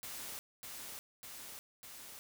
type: noise with echo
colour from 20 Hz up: white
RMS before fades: -45 dBFS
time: 0.03-0.39 s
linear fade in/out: 0 ms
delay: 600 ms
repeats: 3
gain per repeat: -2 dB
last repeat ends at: 2.19 s
effects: none